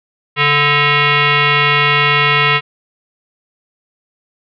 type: tone with frequency modulation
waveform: sine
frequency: 440.4 Hz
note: A4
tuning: 2 cents sharp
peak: -9 dBFS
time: 0.36-2.61 s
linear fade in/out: 50 ms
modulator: 583 Hz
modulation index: 4.8
effects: none